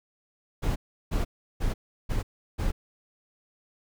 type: noise bursts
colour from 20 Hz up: brown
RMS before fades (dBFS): -26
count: 5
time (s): 0.62-2.72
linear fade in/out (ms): 20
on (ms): 140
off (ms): 350
effects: none